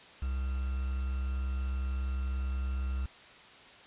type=tone with quantisation; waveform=triangle; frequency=65.5 Hz; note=C2; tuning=2 cents sharp; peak=-28 dBFS; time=0.22-3.06 s; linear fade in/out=5 ms; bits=8; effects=white hiss -53 dBFS RMS until 3.86 s + resampled to 8000 Hz